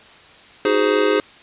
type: chord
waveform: square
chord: Ab dominant seventh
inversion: second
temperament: just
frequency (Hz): 311.5 / 373.8 / 415.3 / 519.1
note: Eb4 / Gb4 / Ab4 / C5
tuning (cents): +2 / +18 / 0 / -14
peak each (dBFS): -23 / -24 / -18 / -22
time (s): 0.65-1.2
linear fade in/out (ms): 2
effects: white hiss -45 dBFS RMS until 1.42 s + resampled to 8000 Hz